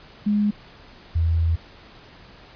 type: tone pair in turn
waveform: sine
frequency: 207.7 / 82.43 Hz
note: G#3 / E2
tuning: 0 / 0 cents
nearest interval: octave + major third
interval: 1600 cents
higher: first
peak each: -17 dBFS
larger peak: neither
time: 0.26-0.51 / 1.15-1.56 s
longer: second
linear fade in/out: 10 ms
effects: pink hiss -47 dBFS RMS until 2.55 s + resampled to 11025 Hz

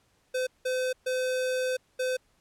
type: tone bursts at uneven times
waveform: square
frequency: 511 Hz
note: C5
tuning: 41 cents flat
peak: -27 dBFS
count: 4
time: 0.34-0.47 / 0.65-0.93 / 1.06-1.77 / 1.99-2.17 s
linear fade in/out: 10 ms
effects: pink hiss -68 dBFS RMS until 2.4 s + low-pass 11000 Hz 12 dB/octave

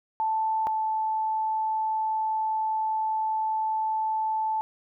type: tone pair in turn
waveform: sine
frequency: 880 / 874.9 Hz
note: A5 / A5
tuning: 0 / -10 cents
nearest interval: unison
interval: 10 cents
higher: first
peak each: -23 / -24 dBFS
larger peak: first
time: 0.2-0.67 / 0.67-4.61 s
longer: second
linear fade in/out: 0 ms
effects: none

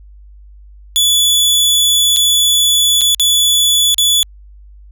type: tone with dropouts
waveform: sawtooth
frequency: 3439 Hz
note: A7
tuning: 40 cents flat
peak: -6 dBFS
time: 0.96-4.23 s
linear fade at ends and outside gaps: 0 ms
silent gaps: 2.163-2.169 / 3.01-3.016 / 3.147-3.197 / 3.944-3.982 s
effects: added 50 Hz sine -36 dBFS peak until 4.91 s

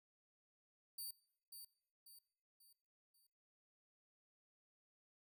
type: tone with echo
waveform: 5% pulse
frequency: 4614 Hz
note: D8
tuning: 31 cents flat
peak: -39 dBFS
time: 0.98-1.11 s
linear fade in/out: 5 ms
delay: 540 ms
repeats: 4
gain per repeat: -7 dB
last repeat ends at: 3.27 s
effects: noise-tail reverb RT60 0.7 s tail -22 dB re dry

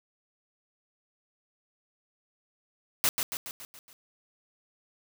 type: noise with echo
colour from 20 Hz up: white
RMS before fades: -24 dBFS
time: 3.04-3.09 s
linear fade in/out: 0 ms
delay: 140 ms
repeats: 6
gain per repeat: -5 dB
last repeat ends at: 3.93 s
effects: none

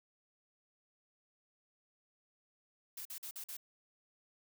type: noise bursts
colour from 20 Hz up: blue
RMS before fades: -45 dBFS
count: 5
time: 2.97-3.569 s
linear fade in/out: 5 ms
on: 83 ms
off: 46 ms
effects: none

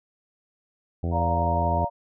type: harmonic tone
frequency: 84.9 Hz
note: F2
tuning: 48 cents flat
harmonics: 1 / 2 / 3 / 4 / 5 / 6 / 7 / 8 / 9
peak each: -25 / -31 / -35 / -37 / -39 / -41 / -42 / -43 / -44 dBFS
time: 1.03-1.85 s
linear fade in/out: 5 ms
type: chord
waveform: sine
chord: Bb major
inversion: first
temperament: just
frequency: 582.7 / 699.2 / 932.3 Hz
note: D5 / F5 / Bb5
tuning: -14 / +2 / 0 cents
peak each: -30 / -27 / -26 dBFS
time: 1.11-1.9 s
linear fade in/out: 50 ms
effects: none

